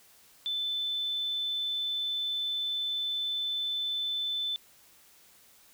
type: tone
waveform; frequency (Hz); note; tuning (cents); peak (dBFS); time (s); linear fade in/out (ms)
sine; 3520; A7; 0; -29; 0.46-4.56; 0
effects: white hiss -59 dBFS RMS until 5.73 s